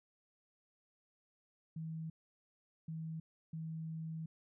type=tone bursts at uneven times; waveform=sine; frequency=160.7 Hz; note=E3; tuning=44 cents flat; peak=-40 dBFS; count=3; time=1.76-2.1 / 2.88-3.2 / 3.53-4.26 s; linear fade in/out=5 ms; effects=none

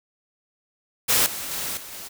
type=noise with level steps; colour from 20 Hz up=white; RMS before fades=-19 / -32 / -29 / -39 / -37 dBFS; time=1.08-2.09 s; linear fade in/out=20 ms; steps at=1.26 / 1.51 / 1.77 / 1.92 s; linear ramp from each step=2 ms; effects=none

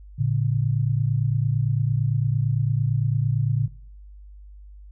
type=tone pair together; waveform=sine; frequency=112.94 / 141.8 Hz; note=A2 / C#3; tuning=+46 / +40 cents; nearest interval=major third; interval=394 cents; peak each=-22 dBFS; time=0.18-3.68 s; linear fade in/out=20 ms; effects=noise-tail reverb RT60 0.6 s tail -23 dB re dry + added 50 Hz sine -41 dBFS peak until 4.91 s

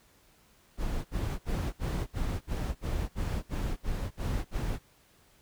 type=noise bursts; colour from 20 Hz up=brown; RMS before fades=-31 dBFS; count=12; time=0.77-4.79 s; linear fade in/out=50 ms; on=280 ms; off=60 ms; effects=pink hiss -63 dBFS RMS until 5.41 s

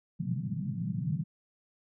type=band-pass noise; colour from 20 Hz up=white; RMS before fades=-33 dBFS; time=0.19-1.24 s; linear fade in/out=20 ms; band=120 to 190 Hz; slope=48 dB/octave; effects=none

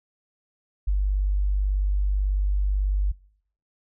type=tone; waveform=sine; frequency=49.11 Hz; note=G1; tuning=4 cents sharp; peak=-19 dBFS; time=0.87-3.12 s; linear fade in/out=10 ms; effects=noise-tail reverb RT60 0.7 s tail -25 dB re dry

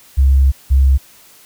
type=tone pair in turn; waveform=sine; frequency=67.7 / 67.31 Hz; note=C#2 / C2; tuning=-40 / +50 cents; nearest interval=unison; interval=10 cents; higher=first; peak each=-6 dBFS; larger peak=neither; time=0.17-0.52 / 0.7-0.98 s; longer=first; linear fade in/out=20 ms; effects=tanh soft clip ceiling -3 dBFS + white hiss -45 dBFS RMS until 1.45 s

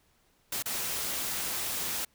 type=noise with dropouts; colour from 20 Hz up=white; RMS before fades=-33 dBFS; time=0.52-2.05 s; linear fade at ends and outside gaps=5 ms; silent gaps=0.625-0.657 s; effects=pink hiss -68 dBFS RMS until 2.14 s

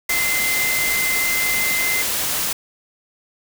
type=tone in noise; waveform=sine; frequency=2070 Hz; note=C7; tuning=19 cents flat; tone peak=-20 dBFS; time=0.09-2.02 s; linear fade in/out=5 ms; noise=white; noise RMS=-22 dBFS; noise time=0.09-2.53 s; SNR=-1 dB; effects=none

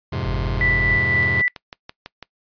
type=chord; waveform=sawtooth; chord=F minor; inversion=none; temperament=just; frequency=87.31 / 104.77 / 130.96 Hz; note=F2 / Ab2 / C3; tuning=0 / +16 / +2 cents; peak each=-23 / -24 / -22 dBFS; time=0.12-1.42 s; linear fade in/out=10 ms
type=tone; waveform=sine; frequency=48.81 Hz; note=G1; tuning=7 cents flat; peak=-23 dBFS; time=0.23-1 s; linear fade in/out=50 ms
type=tone with tremolo; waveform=sine; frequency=1975.5 Hz; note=B6; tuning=in tune; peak=-16 dBFS; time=0.61-1.48 s; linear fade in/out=0 ms; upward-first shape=sine; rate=3.9 Hz; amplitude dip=30%
type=click train; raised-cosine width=0.2 ms; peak=-16 dBFS; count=7; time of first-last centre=1.23-2.227 s; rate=6.02 Hz
effects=noise-tail reverb RT60 0.1 s tail -22 dB re dry + resampled to 11025 Hz

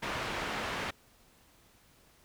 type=low-pass noise; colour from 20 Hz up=white; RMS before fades=-36 dBFS; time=0.02-0.91 s; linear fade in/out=10 ms; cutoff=2100 Hz; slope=12 dB/octave; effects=pink hiss -63 dBFS RMS until 2.24 s

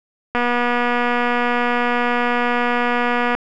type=click train; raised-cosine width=0.5 ms; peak=-5 dBFS; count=727; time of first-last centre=0.35-3.35 s; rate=242 Hz; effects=none

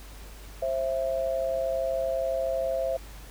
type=tone pair together; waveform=sine; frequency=532 / 664.4 Hz; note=C5 / E5; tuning=+29 / +13 cents; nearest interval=major third; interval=384 cents; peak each=-28 dBFS; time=0.62-2.97 s; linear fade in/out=5 ms; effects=added 50 Hz sine -43 dBFS peak until 3.3 s + pink hiss -49 dBFS RMS until 3.3 s

